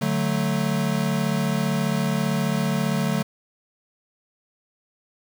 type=chord; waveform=square; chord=D major; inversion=none; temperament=equal; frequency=146.83 / 185 / 220 Hz; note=D3 / F#3 / A3; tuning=0 / 0 / 0 cents; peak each=-26 dBFS; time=0.01-3.23 s; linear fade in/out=10 ms; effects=8-bit